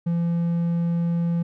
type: tone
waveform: triangle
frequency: 170 Hz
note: F3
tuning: 46 cents flat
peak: -18 dBFS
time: 0.06-1.43 s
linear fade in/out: 10 ms
effects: none